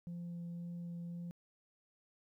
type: tone with vibrato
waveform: sine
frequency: 172.2 Hz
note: F3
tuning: 24 cents flat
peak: -39 dBFS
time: 0.07-1.31 s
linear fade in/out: 0 ms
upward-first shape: sine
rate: 1.9 Hz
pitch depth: 8 cents each way
effects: tanh soft clip ceiling -40 dBFS + 13-bit